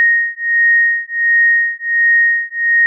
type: beating tone pair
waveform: sine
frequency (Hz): 1864.7 / 1866.1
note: A#6 / A#6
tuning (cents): 0 / +1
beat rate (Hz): 1.4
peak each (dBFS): -13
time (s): 0-2.86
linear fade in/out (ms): 0
effects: none